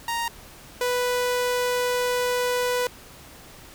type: tone pair in turn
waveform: sawtooth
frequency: 932.3 / 493.9 Hz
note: A#5 / B4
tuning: 0 / 0 cents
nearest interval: major seventh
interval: 1100 cents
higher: first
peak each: -21 / -18 dBFS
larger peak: second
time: 0.08-0.28 / 0.81-2.87 s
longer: second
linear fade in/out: 2 ms
effects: pink hiss -46 dBFS RMS until 3.74 s